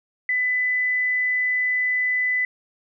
sine tone, 2000 Hz, B6, 21 cents sharp, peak -19 dBFS, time 0.29-2.45 s, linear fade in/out 2 ms, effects none

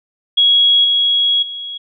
sine tone with level steps, 3322 Hz, G#7, in tune, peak -8 / -11 / -24 dBFS, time 0.37-1.78 s, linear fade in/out 10 ms, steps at 0.84 / 1.42 s, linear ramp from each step 10 ms, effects none

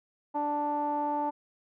sawtooth tone with low-pass filter, 293.7 Hz, D4, in tune, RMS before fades -30 dBFS, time 0.34-1.31 s, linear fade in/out 20 ms, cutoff 860 Hz, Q 7.3, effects none

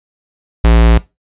square tone, 57 Hz, A#1, 38 cents flat, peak -6 dBFS, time 0.64-0.98 s, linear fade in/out 5 ms, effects noise-tail reverb RT60 0.2 s tail -18 dB re dry + resampled to 8000 Hz

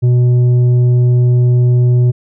sine tone with tanh clipping, 123.1 Hz, B2, 5 cents flat, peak -8 dBFS, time 0.02-2.12 s, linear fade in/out 20 ms, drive 6 dB, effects none

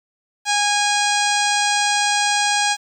harmonic tone, 822 Hz, G#5, 18 cents flat, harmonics 1 / 2 / 3 / 4 / 5 / 6 / 7 / 8 / 9 / 10, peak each -20 / -23 / -25 / -26 / -27 / -28 / -28 / -29 / -30 / -30 dBFS, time 0.45-2.77 s, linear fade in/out 50 ms, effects 8-bit

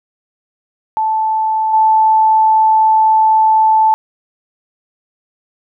sine tone with level steps, 876 Hz, A5, 8 cents flat, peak -12 / -7 dBFS, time 0.97-3.94 s, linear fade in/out 0 ms, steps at 1.73 s, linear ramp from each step 10 ms, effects none

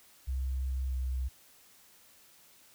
sine tone with pitch glide, 65.41 to 64.17 Hz, C2 to C2, 0 to -33 cents, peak -29 dBFS, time 0.27-1.29 s, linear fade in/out 20 ms, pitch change -33 cents, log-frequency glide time 0.86-0.94 s, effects tanh soft clip ceiling -26 dBFS + white hiss -60 dBFS RMS until 2.74 s

